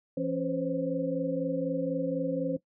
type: tone cluster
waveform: sine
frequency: 169.1 / 273.7 / 511 / 535 Hz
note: E3 / C#4 / C5 / C5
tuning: +44 / -22 / -41 / +38 cents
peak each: -35 / -31 / -33 / -34 dBFS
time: 0.17-2.57 s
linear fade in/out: 5 ms
effects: noise-tail reverb RT60 0.1 s tail -17 dB re dry